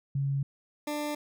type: tone pair in turn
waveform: sine / 20% pulse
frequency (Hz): 138.59 / 296.6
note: C#3 / D4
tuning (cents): 0 / +17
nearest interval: octave + minor second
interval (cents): 1317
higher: second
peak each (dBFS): -26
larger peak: neither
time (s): 0.15-0.43 / 0.87-1.15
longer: neither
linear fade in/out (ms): 5
effects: none